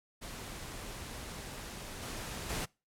pink noise with level steps, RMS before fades -44 / -41 / -36 dBFS, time 0.21-2.66 s, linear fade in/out 20 ms, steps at 2.02 / 2.49 s, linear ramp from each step 5 ms, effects noise-tail reverb RT60 0.3 s tail -25 dB re dry + low-pass 12000 Hz 12 dB/octave

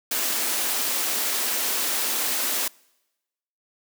white high-pass noise, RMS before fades -25 dBFS, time 0.11-2.68 s, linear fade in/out 5 ms, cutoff 220 Hz, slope 48 dB/octave, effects noise-tail reverb RT60 1.0 s tail -26 dB re dry

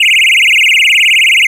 triangle tone with vibrato, 2457 Hz, D#7, 22 cents flat, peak -3 dBFS, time 0-1.47 s, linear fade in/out 5 ms, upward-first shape sine, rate 19 Hz, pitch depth 300 cents each way, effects none

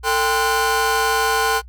45% pulse tone cluster, 446.9 / 793 / 1036 / 1459 Hz, A4 / G5 / C6 / F#6, +27 / +20 / -17 / -25 cents, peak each -22 dBFS, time 0.03-1.62 s, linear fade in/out 50 ms, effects noise-tail reverb RT60 0.1 s tail -24 dB re dry + added 60 Hz sine -37 dBFS peak until 1.68 s

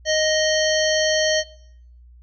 harmonic tone, 622.3 Hz, D#5, in tune, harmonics 1 / 3 / 5 / 7 / 9 / 10, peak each -19 / -24 / -26 / -27 / -29 / -29 dBFS, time 0.05-1.44 s, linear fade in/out 50 ms, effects noise-tail reverb RT60 0.7 s tail -21 dB re dry + added 60 Hz sine -44 dBFS peak until 2.22 s

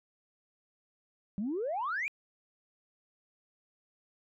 sine exponential sweep, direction up, 187.4 to 2490 Hz, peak -30 dBFS, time 1.38-2.08 s, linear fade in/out 0 ms, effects tanh soft clip ceiling -27 dBFS

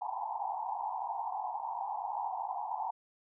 pink band-pass noise, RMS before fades -37 dBFS, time 0.01-2.91 s, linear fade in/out 10 ms, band 740 to 970 Hz, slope 96 dB/octave, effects none

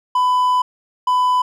triangle tone pair in turn, 1000 / 1000 Hz, B5 / B5, +21 / +21 cents, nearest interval unison, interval 0 cents, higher neither, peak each -11 / -11 dBFS, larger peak neither, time 0.15-0.62 / 1.07-1.42 s, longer first, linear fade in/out 5 ms, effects none

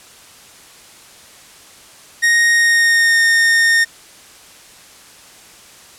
45% pulse tone with pitch glide, 1864.7 to 1835.8 Hz, A#6 to A#6, 0 to -27 cents, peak -10 dBFS, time 2.22-3.85 s, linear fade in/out 20 ms, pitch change -27 cents, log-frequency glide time 2.52-3.2 s, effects white hiss -42 dBFS RMS until 5.98 s + low-pass 10000 Hz 12 dB/octave

